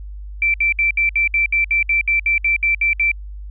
sine tone bursts, 2339 Hz, D7, 8 cents flat, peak -13 dBFS, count 15, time 0.42-3.116 s, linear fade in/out 2 ms, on 120 ms, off 64 ms, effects added 50 Hz sine -29 dBFS peak until 3.5 s

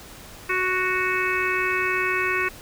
harmonic tone, 370 Hz, F#4, in tune, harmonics 1 / 3 / 4 / 5 / 6 / 7, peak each -28 / -28 / -28 / -28 / -28 / -28 dBFS, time 0.49-2.49 s, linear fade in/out 10 ms, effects pink hiss -43 dBFS RMS until 2.61 s

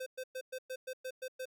square tone bursts, 516 Hz, C5, 24 cents flat, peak -39 dBFS, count 9, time 0-1.456 s, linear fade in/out 10 ms, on 64 ms, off 110 ms, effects none

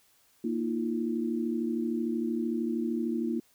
sine chord, Bb suspended fourth, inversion none, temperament equal with one note detuned, 233.1 / 311.1 / 344.2 Hz, Bb3 / Eb4 / F4, 0 / 0 / -25 cents, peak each -30 / -34 / -33 dBFS, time 0.44-3.4 s, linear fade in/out 5 ms, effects white hiss -65 dBFS RMS until 3.54 s

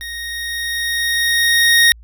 25% pulse tone with level ramp, 1864.7 Hz, A#6, in tune, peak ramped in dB -23 to -4 dBFS, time 0.01-1.92 s, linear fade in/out 0 ms, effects added 57 Hz sine -38 dBFS peak until 2.03 s

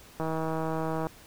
click train, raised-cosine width 1 ms, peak -18 dBFS, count 140, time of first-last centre 0.2-1.069 s, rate 160 Hz, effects pink hiss -52 dBFS RMS until 1.26 s

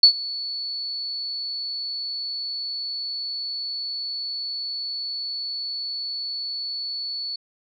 sine tone with ADSR envelope, 4435 Hz, C#8, in tune, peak -6 dBFS, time 0.03-7.36 s, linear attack 4 ms, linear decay 87 ms, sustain -21 dB, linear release 5 ms, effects none

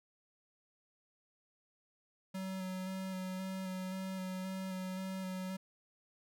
square tone with vibrato, 187.8 Hz, F#3, 26 cents sharp, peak -39 dBFS, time 2.34-5.57 s, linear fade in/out 10 ms, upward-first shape square, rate 1.9 Hz, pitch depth 16 cents each way, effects none

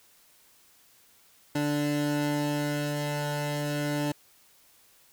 25% pulse tone pair together, 146.83 / 293.3 Hz, D3 / D4, 0 / -2 cents, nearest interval octave, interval 1198 cents, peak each -26 dBFS, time 1.55-4.12 s, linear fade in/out 5 ms, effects white hiss -60 dBFS RMS until 5.12 s

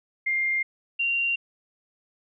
sine tone pair in turn, 2111 / 2765 Hz, C7 / F7, +15 / -18 cents, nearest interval perfect fourth, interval 467 cents, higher second, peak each -22 dBFS, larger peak neither, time 0.26-0.63 / 0.99-1.36 s, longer neither, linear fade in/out 10 ms, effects none

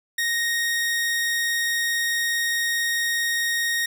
sawtooth tone, 1864.7 Hz, A#6, in tune, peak -18 dBFS, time 0.18-3.86 s, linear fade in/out 5 ms, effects none

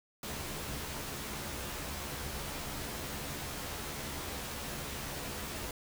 pink noise with comb filter, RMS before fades -40 dBFS, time 0.23-5.71 s, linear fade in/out 2 ms, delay 14 ms, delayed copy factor +0.6, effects none

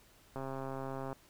click train, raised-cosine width 1 ms, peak -27 dBFS, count 104, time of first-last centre 0.36-1.129 s, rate 134 Hz, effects pink hiss -63 dBFS RMS until 1.29 s

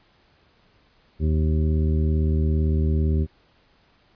harmonic tone with a mistuned harmonic, 77.78 Hz, D#2, in tune, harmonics 1 / 2 / 3 / 4 / 5 / 7, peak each -19 / -26 / -29 / -35 / -32 / -45 dBFS, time 1.19-3.27 s, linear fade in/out 50 ms, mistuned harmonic 7, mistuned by -24 cents, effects pink hiss -60 dBFS RMS until 4.15 s + resampled to 11025 Hz

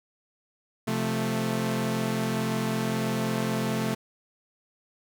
sawtooth chord, F major, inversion second, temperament equal, 130.81 / 174.61 / 220 Hz, C3 / F3 / A3, 0 / 0 / 0 cents, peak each -27 / -29 / -24 dBFS, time 0.87-3.95 s, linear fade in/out 10 ms, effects none

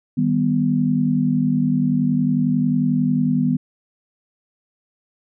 sine chord, Eb augmented, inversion none, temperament equal, 155.56 / 196 / 246.9 Hz, Eb3 / G3 / B3, 0 / 0 / 0 cents, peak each -21 / -22 / -18 dBFS, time 0.17-3.57 s, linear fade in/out 10 ms, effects none

